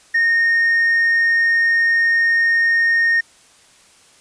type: tone with tanh clipping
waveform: triangle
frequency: 1844 Hz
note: A#6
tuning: 19 cents flat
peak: -13 dBFS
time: 0.14-3.21 s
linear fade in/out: 10 ms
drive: 6 dB
effects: white hiss -50 dBFS RMS until 4.2 s + resampled to 22050 Hz